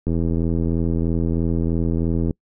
click train, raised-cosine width 3 ms, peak -10 dBFS, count 187, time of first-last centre 0.07-2.308 s, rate 83.1 Hz, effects noise-tail reverb RT60 0.1 s tail -26 dB re dry

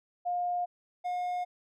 sine / triangle tone pair in turn, 710 / 717.4 Hz, F5 / F5, +28 / +46 cents, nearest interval unison, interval 18 cents, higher second, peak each -28 / -28 dBFS, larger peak neither, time 0.25-0.66 / 1.04-1.45 s, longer neither, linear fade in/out 20 ms, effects none

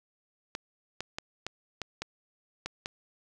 clicks, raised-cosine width 0.2 ms, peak -17 dBFS, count 8, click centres 0.551 / 1.006 / 1.185 / 1.466 / 1.817 / 2.02 / 2.66 / 2.859 s, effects none

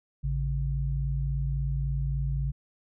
sine tone pair together, 55 / 138.59 Hz, A1 / C#3, 0 / 0 cents, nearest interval octave + major third, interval 1600 cents, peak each -28 / -29 dBFS, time 0.23-2.52 s, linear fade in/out 20 ms, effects none

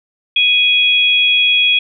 sine tone pair together, 2489 / 3322 Hz, D#7 / G#7, 0 / 0 cents, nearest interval perfect fourth, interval 500 cents, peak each -12 dBFS, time 0.36-1.79 s, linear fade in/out 5 ms, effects none

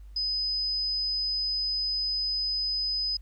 sine tone, 5020 Hz, D#8, 15 cents sharp, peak -26 dBFS, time 0.16-3.17 s, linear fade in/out 5 ms, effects added 50 Hz sine -43 dBFS peak until 3.21 s + pink hiss -69 dBFS RMS until 3.21 s

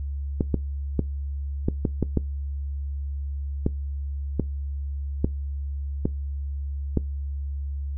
clicks, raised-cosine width 3 ms, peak -8 dBFS, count 12, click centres 0.408 / 0.543 / 0.993 / 1.685 / 1.852 / 2.027 / 2.173 / 3.664 / 4.397 / 5.245 / 6.055 / 6.973 s, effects noise-tail reverb RT60 0.2 s tail -21 dB re dry + added 70 Hz sine -27 dBFS peak until 7.97 s

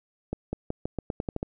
accelerating click train, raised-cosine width 2 ms, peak -16 dBFS, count 10, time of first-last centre 0.33-1.429 s, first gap 200 ms, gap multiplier 0.87, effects none

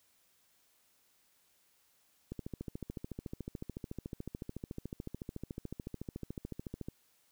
click train, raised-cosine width 3 ms, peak -27 dBFS, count 64, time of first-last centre 2.32-6.885 s, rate 13.8 Hz, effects white hiss -71 dBFS RMS until 7.31 s

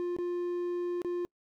triangle tone with dropouts, 351.9 Hz, F4, 13 cents sharp, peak -28 dBFS, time 0-1.25 s, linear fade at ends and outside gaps 0 ms, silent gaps 0.165-0.186 / 1.018-1.047 s, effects noise-tail reverb RT60 0.1 s tail -26 dB re dry

